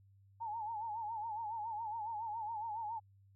sine tone with vibrato, 880 Hz, A5, in tune, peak -38 dBFS, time 0.4-3 s, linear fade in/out 20 ms, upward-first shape sine, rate 7.2 Hz, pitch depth 100 cents each way, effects added 98 Hz sine -62 dBFS peak until 3.35 s

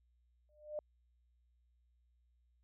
sine tone with exponential growth, 602 Hz, D5, 43 cents sharp, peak -35 dBFS, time 0.49-0.79 s, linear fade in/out 1 ms, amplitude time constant 65 ms, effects added 60 Hz sine -70 dBFS peak until 2.63 s

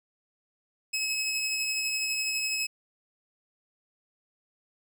20% pulse tone with tremolo, 2572 Hz, E7, 43 cents flat, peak -22 dBFS, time 0.93-2.67 s, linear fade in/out 10 ms, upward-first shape sine, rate 12 Hz, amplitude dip 25%, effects none

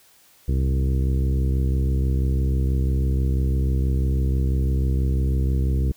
harmonic tone with a mistuned harmonic, 66.1 Hz, C2, 18 cents sharp, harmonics 1 / 2 / 3 / 4 / 5 / 6 / 7, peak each -19 / -25 / -32 / -35 / -35 / -39 / -40 dBFS, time 0.48-5.92 s, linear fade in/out 5 ms, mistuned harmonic 1, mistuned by +46 cents, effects white hiss -55 dBFS RMS until 5.96 s

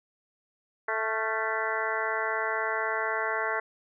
harmonic tone with a mistuned harmonic, 220 Hz, A3, in tune, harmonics 2 / 3 / 4 / 5 / 6 / 7 / 8 / 9, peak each -35 / -35 / -35 / -35 / -35 / -35 / -35 / -35 dBFS, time 0.88-3.6 s, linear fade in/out 5 ms, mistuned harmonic 6, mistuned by +72 cents, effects none

